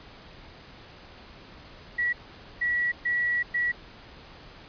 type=tone bursts at uneven times; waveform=sine; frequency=1934 Hz; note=B6; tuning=37 cents flat; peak=-23 dBFS; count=4; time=1.98-2.13 / 2.61-2.92 / 3.05-3.43 / 3.54-3.72 s; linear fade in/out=10 ms; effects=pink hiss -48 dBFS RMS until 4.68 s + resampled to 11025 Hz